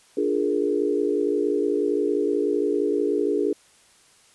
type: chord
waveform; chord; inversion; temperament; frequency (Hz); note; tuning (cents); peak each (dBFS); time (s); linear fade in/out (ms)
sine; Bb dominant seventh; first; equal; 293.7 / 349.2 / 415.3 / 466.2; D4 / F4 / Ab4 / Bb4; 0 / 0 / 0 / 0; -26 / -27 / -23 / -28; 0.17-3.53; 5
effects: white hiss -56 dBFS RMS until 4.34 s + resampled to 24000 Hz